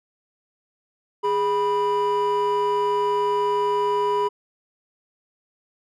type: tone pair together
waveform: triangle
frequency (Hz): 411.8 / 982.8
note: G#4 / B5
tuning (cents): -15 / -9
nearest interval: octave + minor third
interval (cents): 1506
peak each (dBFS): -19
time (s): 1.23-4.29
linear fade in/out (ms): 20
effects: tanh soft clip ceiling -13 dBFS